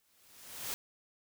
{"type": "noise with exponential growth", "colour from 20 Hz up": "white", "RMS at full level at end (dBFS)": -36, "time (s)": [0, 0.74], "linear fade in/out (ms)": 0, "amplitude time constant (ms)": 160, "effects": []}